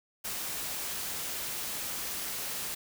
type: noise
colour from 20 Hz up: white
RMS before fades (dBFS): -36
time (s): 0.24-2.75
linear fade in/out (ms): 10
effects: none